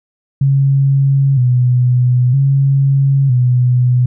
sine tone with vibrato, 130.81 Hz, C3, in tune, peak -8 dBFS, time 0.41-4.06 s, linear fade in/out 5 ms, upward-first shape square, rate 0.52 Hz, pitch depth 85 cents each way, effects none

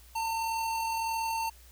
square tone with amplitude modulation, 903 Hz, A5, 45 cents sharp, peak -29 dBFS, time 0.15-1.5 s, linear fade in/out 10 ms, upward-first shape sine, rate 41.6 Hz, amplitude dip 25%, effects added 60 Hz sine -53 dBFS peak until 1.71 s + white hiss -58 dBFS RMS until 1.71 s

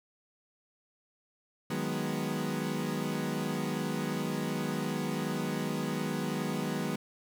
30% pulse chord, G# minor seventh, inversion second, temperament equal, 155.56 / 185 / 207.7 / 246.9 Hz, D#3 / F#3 / G#3 / B3, 0 / 0 / 0 / 0 cents, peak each -34 dBFS, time 1.7-6.96 s, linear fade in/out 5 ms, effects none

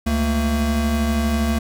square tone pair together, 71.31 / 226.4 Hz, C#2 / A3, +50 / +50 cents, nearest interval octave + minor sixth, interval 2000 cents, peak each -21 dBFS, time 0.06-1.59 s, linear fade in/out 10 ms, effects none

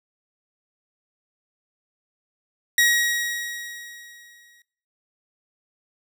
sawtooth tone with exponential decay, 1899 Hz, A#6, 32 cents sharp, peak -11 dBFS, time 2.78-4.62 s, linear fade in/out 2 ms, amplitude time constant 400 ms, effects noise-tail reverb RT60 0.6 s tail -21 dB re dry

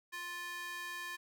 square tone with high-pass filter, 350.4 Hz, F4, 6 cents sharp, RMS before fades -43 dBFS, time 0.12-1.17 s, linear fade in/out 20 ms, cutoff 1500 Hz, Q 2.4, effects none

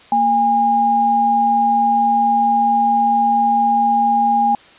sine tone pair together, 231.1 / 815.7 Hz, A#3 / G#5, -15 / -31 cents, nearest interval octave + minor seventh, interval 2184 cents, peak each -22 / -12 dBFS, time 0.12-4.55 s, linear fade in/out 2 ms, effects white hiss -45 dBFS RMS until 4.78 s + resampled to 8000 Hz

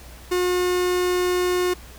45% pulse tone, 360 Hz, F#4, 47 cents flat, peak -19 dBFS, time 0.31-1.74 s, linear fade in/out 10 ms, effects added 60 Hz sine -42 dBFS peak until 1.98 s + pink hiss -45 dBFS RMS until 1.98 s

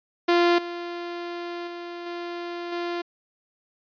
sawtooth tone with level steps, 346.7 Hz, F4, 13 cents flat, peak -13 / -27 / -30 / -27 / -23 dBFS, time 0.28-3.02 s, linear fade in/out 10 ms, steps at 0.58 / 1.67 / 2.06 / 2.72 s, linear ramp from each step 5 ms, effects resampled to 11025 Hz

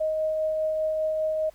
sine tone with tremolo, 626 Hz, D#5, 10 cents sharp, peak -22 dBFS, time 0-1.5 s, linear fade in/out 10 ms, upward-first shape triangle, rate 5 Hz, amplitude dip 25%, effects added 50 Hz sine -54 dBFS peak until 1.54 s + pink hiss -59 dBFS RMS until 1.54 s

